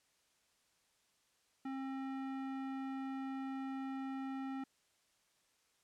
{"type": "tone with low-pass filter", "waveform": "square", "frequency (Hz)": 267.6, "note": "C4", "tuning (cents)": 39, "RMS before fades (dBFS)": -42, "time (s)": [1.65, 4.64], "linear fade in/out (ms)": 5, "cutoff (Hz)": 1800, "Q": 0.87, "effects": ["white hiss -75 dBFS RMS until 5.83 s", "low-pass 9000 Hz 12 dB/octave"]}